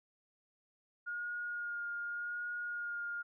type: tone with vibrato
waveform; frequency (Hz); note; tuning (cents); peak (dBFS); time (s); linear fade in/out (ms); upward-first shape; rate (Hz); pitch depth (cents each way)
sine; 1426; F6; +36; -37; 1.06-3.23; 20; sine; 0.86; 15
effects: none